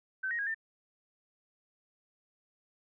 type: tone with pitch steps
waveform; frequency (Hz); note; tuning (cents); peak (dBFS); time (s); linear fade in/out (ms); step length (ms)
sine; 1536 / 1876 / 1640 / 1794; G6 / A#6 / G#6 / A6; -36 / +11 / -22 / +33; -31; 0.23-0.546; 10; 79
effects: none